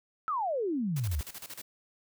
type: exponential sweep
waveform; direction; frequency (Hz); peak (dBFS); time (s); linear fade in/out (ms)
sine; down; 1343 to 65.41; -28; 0.28-1.21; 0
type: noise with tremolo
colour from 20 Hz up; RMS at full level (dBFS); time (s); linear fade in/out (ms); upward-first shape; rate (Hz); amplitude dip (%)
white; -42; 0.96-1.62; 5; square; 13; 80
effects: none